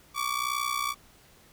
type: ring-modulated tone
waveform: sawtooth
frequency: 1148 Hz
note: D6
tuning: 40 cents flat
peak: -21 dBFS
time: 0.14-0.95 s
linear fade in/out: 50 ms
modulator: 31 Hz
effects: pink hiss -57 dBFS RMS until 1.52 s